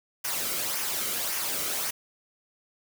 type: noise with flanger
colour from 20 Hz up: white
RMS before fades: -30 dBFS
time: 0.24-1.91 s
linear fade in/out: 10 ms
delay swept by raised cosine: 0.24 to 1.18 ms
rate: 1.8 Hz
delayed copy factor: -0.5
effects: none